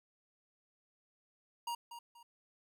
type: tone with echo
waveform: square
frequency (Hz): 944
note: A#5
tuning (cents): +22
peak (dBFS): -37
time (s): 1.67-1.75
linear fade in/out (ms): 5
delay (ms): 240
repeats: 2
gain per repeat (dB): -10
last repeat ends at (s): 2.23
effects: 13-bit